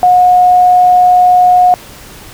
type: tone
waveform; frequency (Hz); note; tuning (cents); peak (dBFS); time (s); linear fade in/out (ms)
sine; 724; F#5; -38; -3; 0.03-1.74; 0
effects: pink hiss -33 dBFS RMS until 2.33 s